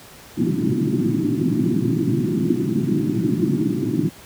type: band-pass noise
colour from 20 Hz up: white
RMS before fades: -20 dBFS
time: 0.37-4.1 s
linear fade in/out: 20 ms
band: 110 to 360 Hz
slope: 96 dB/octave
effects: pink hiss -43 dBFS RMS until 4.25 s + high-pass 60 Hz 12 dB/octave